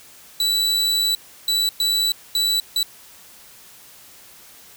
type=tone bursts at uneven times; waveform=40% pulse; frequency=3951 Hz; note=B7; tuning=in tune; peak=-16 dBFS; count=5; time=0.4-1.15 / 1.48-1.69 / 1.8-2.12 / 2.35-2.6 / 2.76-2.83 s; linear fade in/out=2 ms; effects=white hiss -46 dBFS RMS until 4.76 s